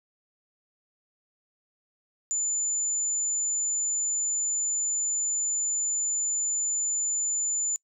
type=tone; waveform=sine; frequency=7040 Hz; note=A8; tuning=in tune; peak=-25 dBFS; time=2.31-7.76 s; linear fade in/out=0 ms; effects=noise-tail reverb RT60 0.1 s tail -25 dB re dry